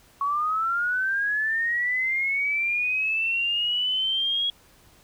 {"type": "linear sweep", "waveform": "sine", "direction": "up", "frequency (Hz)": [1108.7, 3322], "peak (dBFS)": -22, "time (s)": [0.21, 4.5], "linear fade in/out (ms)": 2, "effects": ["pink hiss -56 dBFS RMS until 5.03 s"]}